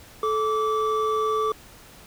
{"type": "tone pair together", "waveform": "triangle", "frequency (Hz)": [435, 1161.3], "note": ["A4", "D6"], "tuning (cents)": [-20, -20], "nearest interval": "octave + perfect fourth", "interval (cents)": 1700, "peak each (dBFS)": -22, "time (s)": [0.23, 1.52], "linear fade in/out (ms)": 2, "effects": ["pink hiss -48 dBFS RMS until 2.06 s"]}